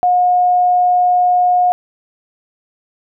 sine tone, 720 Hz, F#5, 47 cents flat, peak -9 dBFS, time 0.03-1.72 s, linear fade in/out 0 ms, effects none

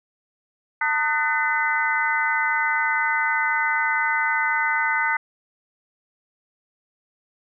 sine tone cluster, 899 / 1241 / 1505 / 1802 / 2026 Hz, A5 / D#6 / F#6 / A6 / B6, +37 / -5 / +29 / +41 / +44 cents, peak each -25 / -28 / -24 / -32 / -24 dBFS, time 0.81-5.17 s, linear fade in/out 5 ms, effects none

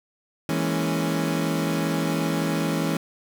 30% pulse chord, A# half-diminished seventh, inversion second, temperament equal, 164.81 / 207.7 / 233.1 / 277.2 Hz, E3 / G#3 / A#3 / C#4, 0 / 0 / 0 / 0 cents, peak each -23 / -28 / -29 / -25 dBFS, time 0.49-2.97 s, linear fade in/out 2 ms, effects 8-bit

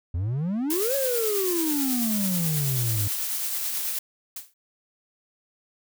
triangle exponential two-way sweep, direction up then down, 80.2 to 563 to 98.5 Hz, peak -22 dBFS, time 0.14-3.08 s, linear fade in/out 5 ms, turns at 0.95 s
blue noise with tremolo, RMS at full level -27 dBFS, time 0.7-3.99 s, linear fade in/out 5 ms, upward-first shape triangle, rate 9.2 Hz, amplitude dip 35%
blue noise with exponential decay, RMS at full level -31 dBFS, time 4.36-4.54 s, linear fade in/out 5 ms, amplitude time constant 39 ms
effects none

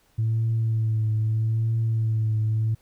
sine tone with vibrato, 111.1 Hz, A2, 17 cents sharp, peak -19 dBFS, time 0.18-2.75 s, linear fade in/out 10 ms, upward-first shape triangle, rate 0.79 Hz, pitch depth 40 cents each way, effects tanh soft clip ceiling -17 dBFS + pink hiss -63 dBFS RMS until 2.81 s

